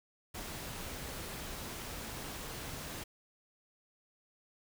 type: noise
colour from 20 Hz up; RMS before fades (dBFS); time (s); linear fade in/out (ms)
pink; -43; 0.34-3.04; 10
effects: none